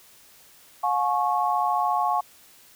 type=tone cluster; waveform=sine; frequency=717 / 851 / 1100 Hz; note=F5 / G#5 / C#6; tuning=+45 / +42 / -14 cents; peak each=-25 dBFS; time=0.83-2.21 s; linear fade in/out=10 ms; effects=white hiss -53 dBFS RMS until 2.75 s